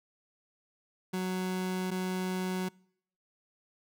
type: tone pair in turn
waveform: 30% pulse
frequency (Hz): 185 / 185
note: F#3 / F#3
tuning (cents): 0 / 0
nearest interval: unison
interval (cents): 0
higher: neither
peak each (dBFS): -28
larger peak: neither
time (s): 1.13-1.91 / 1.91-2.69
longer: neither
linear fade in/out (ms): 10
effects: noise-tail reverb RT60 0.7 s tail -26 dB re dry